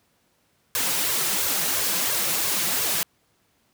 white noise with flanger, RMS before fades -24 dBFS, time 0.75-3.03 s, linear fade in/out 0 ms, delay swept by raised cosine 1.8 to 6 ms, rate 2.9 Hz, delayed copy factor +0.75, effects pink hiss -66 dBFS RMS until 3.73 s + high-pass 80 Hz 12 dB/octave

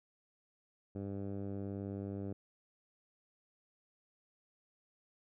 10% pulse tone with low-pass filter, 99.1 Hz, G2, 19 cents sharp, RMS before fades -41 dBFS, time 0.95-2.33 s, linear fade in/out 5 ms, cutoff 440 Hz, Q 0.67, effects none

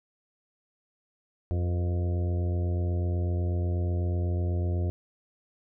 harmonic tone with a mistuned harmonic, 88.1 Hz, F2, 16 cents sharp, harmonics 1 / 2 / 3 / 4 / 5 / 6 / 7 / 8, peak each -25 / -38 / -42 / -38 / -46 / -46 / -44 / -49 dBFS, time 1.51-4.9 s, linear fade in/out 0 ms, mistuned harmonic 6, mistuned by -50 cents, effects none

